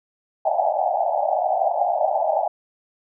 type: band-pass noise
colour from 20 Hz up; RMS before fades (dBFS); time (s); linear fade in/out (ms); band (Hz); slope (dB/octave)
white; -21; 0.45-2.48; 5; 600 to 830; 96
effects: none